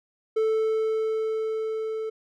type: tone with level ramp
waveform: triangle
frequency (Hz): 440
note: A4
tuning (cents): 0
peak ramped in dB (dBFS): -18 to -26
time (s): 0.36-2.1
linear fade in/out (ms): 10
effects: none